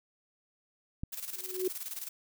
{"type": "click", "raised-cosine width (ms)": 5, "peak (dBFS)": -23, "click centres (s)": 1.035}
{"type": "noise with tremolo", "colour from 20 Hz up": "blue", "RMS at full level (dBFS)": -38, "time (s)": [1.12, 2.09], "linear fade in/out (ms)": 10, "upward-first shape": "square", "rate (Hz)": 19, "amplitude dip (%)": 65}
{"type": "tone with exponential growth", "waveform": "sine", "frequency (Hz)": 370, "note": "F#4", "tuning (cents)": 0, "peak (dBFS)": -25, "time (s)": [1.32, 1.68], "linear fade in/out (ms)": 5, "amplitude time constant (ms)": 77}
{"effects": []}